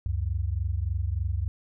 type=tone pair together; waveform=sine; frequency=69.67 / 93 Hz; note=C#2 / F#2; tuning=+9 / +9 cents; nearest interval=perfect fourth; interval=500 cents; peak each=-28 dBFS; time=0.06-1.48 s; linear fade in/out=0 ms; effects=none